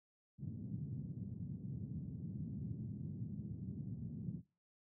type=band-pass noise; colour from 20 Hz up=white; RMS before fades=-45 dBFS; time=0.38-4.42 s; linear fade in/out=50 ms; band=100 to 190 Hz; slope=24 dB/octave; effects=noise-tail reverb RT60 0.3 s tail -19 dB re dry